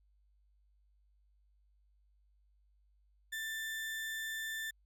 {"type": "tone", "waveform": "35% pulse", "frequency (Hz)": 1775, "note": "A6", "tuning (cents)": 15, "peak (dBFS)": -36, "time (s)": [3.32, 4.71], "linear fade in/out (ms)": 10, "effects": ["added 50 Hz sine -67 dBFS peak until 4.85 s"]}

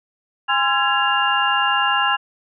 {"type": "tone cluster", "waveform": "sine", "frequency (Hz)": [815, 1035, 1360, 1665, 2800], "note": ["G#5", "C6", "F6", "G#6", "F7"], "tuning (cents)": [-33, -19, -46, 4, 4], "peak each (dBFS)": -22, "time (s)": [0.48, 2.17], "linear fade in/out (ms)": 20, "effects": []}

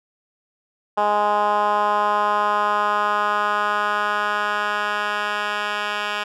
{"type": "tone with band-pass filter sweep", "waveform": "10% pulse", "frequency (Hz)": 207.7, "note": "G#3", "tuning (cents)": 0, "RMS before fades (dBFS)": -21, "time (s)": [0.97, 6.24], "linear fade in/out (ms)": 10, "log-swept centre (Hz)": [860, 2100], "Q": 2.2, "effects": []}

